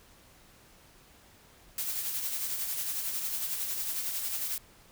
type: noise with tremolo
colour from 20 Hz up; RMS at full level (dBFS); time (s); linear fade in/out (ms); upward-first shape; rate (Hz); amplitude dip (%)
blue; -32; 1.78-4.58; 2; sine; 11; 40
effects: pink hiss -58 dBFS RMS until 4.91 s

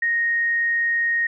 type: tone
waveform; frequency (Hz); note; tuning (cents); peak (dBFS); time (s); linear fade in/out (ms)
sine; 1864.7; A#6; 0; -18; 0.02-1.27; 5
effects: none

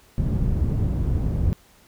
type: low-pass noise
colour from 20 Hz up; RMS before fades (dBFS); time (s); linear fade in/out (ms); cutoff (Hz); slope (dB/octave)
white; -22; 0.18-1.53; 0; 110; 12
effects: pink hiss -55 dBFS RMS until 1.87 s

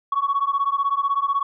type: beating tone pair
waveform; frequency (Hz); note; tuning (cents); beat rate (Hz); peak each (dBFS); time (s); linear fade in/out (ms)
sine; 1108.7 / 1124.7; C#6 / C#6; 0 / +25; 16; -21; 0.12-1.43; 5
effects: tanh soft clip ceiling -13 dBFS

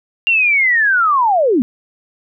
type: linear sweep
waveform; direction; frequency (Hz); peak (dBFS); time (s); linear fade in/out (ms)
sine; down; 2795 to 220; -10; 0.27-1.62; 0
effects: none

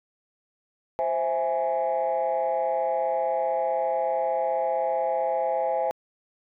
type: chord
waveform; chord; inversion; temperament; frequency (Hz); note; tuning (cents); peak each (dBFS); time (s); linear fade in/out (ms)
sine; C augmented; none; equal; 523.3 / 659.3 / 830.6; C5 / E5 / G#5; 0 / 0 / 0; -26; 0.99-5.91; 0
effects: tanh soft clip ceiling -17 dBFS

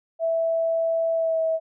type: tone with pitch glide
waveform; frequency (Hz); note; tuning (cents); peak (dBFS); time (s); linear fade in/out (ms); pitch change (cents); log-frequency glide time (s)
sine; 658 to 646.7; E5 to E5; -3 to -33; -20; 0.19-1.6; 50; -30; 1.14-1.4
effects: none

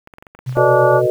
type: clicks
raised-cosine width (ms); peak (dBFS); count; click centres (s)
0.5; -24; 10; 0.074 / 0.138 / 0.184 / 0.225 / 0.268 / 0.35 / 0.39 / 0.494 / 0.526 / 0.581
type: tone with tremolo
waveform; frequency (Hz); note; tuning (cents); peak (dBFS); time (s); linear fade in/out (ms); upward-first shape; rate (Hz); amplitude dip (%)
sine; 127.4; C3; -46; -18; 0.46-1.07; 20; triangle; 8.7; 55
type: harmonic tone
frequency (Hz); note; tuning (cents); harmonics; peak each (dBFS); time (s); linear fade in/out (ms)
290; D4; -22; 2 / 3 / 4 / 5; -14 / -18 / -20 / -22; 0.55-1.02; 50
type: chord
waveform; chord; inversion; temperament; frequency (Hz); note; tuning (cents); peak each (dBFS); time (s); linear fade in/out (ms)
sine; B dominant seventh; second; just; 370.4 / 444.5 / 493.9 / 617.4; F#4 / A4 / B4 / D#5; +2 / +18 / 0 / -14; -17 / -22 / -20 / -17; 0.57-1.1; 0
effects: 7-bit

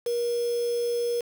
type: tone with quantisation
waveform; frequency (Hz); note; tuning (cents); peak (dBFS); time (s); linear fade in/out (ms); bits
sine; 476.2; A#4; +37; -24; 0.06-1.21; 5; 6
effects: none

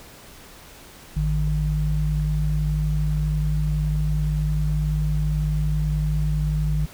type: tone pair together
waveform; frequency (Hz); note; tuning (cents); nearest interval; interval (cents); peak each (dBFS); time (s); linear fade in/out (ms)
sine; 53.87 / 152; A1 / D#3; -36 / -40; octave + tritone; 1796; -22; 1.16-6.86; 10
effects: pink hiss -45 dBFS RMS until 6.93 s

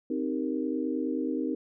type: chord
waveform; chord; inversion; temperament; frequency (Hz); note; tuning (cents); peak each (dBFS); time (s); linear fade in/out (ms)
sine; C minor seventh; none; equal; 261.6 / 311.1 / 392 / 466.2; C4 / Eb4 / G4 / Bb4; 0 / 0 / 0 / 0; -31 / -31 / -37 / -36; 0.1-1.55; 5
effects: none

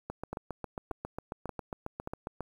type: two click trains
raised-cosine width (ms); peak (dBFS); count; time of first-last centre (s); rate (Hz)
1; -22 / -22; 18 / 4; 0.1-2.407 / 0.33-2.074; 7.37 / 1.72
effects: 9-bit

